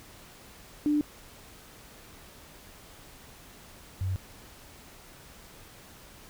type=tone pair in turn; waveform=sine; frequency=296.8 / 94.05 Hz; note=D4 / F#2; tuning=+18 / +29 cents; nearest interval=octave + minor sixth; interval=1989 cents; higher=first; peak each=-22 / -27 dBFS; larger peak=first; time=0.86-1.01 / 4.01-4.16 s; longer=neither; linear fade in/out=0 ms; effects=pink hiss -51 dBFS RMS until 6.29 s